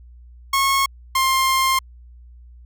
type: tone pair in turn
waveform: sawtooth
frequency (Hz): 1091 / 1058.1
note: C#6 / C6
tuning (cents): -28 / +19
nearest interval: minor second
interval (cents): 53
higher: first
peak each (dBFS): -12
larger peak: neither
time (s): 0.53-0.86 / 1.15-1.79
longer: second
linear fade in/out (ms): 5
effects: added 60 Hz sine -41 dBFS peak until 2.65 s